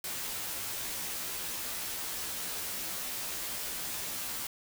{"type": "noise with comb filter", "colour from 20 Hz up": "white", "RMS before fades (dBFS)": -37, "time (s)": [0.04, 4.47], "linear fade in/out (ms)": 2, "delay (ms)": 14, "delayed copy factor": -0.8, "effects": []}